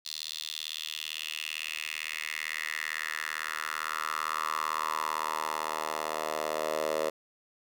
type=tone with high-pass filter sweep; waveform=10% pulse; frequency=77.78 Hz; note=D#2; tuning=in tune; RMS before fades=-34 dBFS; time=0.05-7.1 s; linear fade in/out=10 ms; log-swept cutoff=4100 to 560 Hz; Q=3.9; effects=none